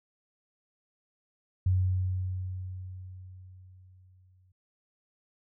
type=tone with exponential decay; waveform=sine; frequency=92.5 Hz; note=F#2; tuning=in tune; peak=-21 dBFS; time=1.66-4.52 s; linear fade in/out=5 ms; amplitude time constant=620 ms; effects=none